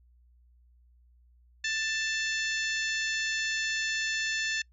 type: harmonic tone with a mistuned harmonic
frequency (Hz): 884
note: A5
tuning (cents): +8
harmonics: 2 / 3 / 4 / 5 / 6 / 7 / 8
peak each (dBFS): -31 / -35 / -37 / -39 / -41 / -42 / -43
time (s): 1.64-4.62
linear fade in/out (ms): 5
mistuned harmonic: 5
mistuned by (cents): -33
effects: noise-tail reverb RT60 0.1 s tail -25 dB re dry + added 60 Hz sine -58 dBFS peak until 4.72 s